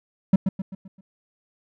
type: tone with echo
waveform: triangle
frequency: 191.1 Hz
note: G3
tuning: 44 cents flat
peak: -9 dBFS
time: 0.33-0.36 s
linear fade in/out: 5 ms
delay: 130 ms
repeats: 5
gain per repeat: -7 dB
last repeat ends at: 1.01 s
effects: none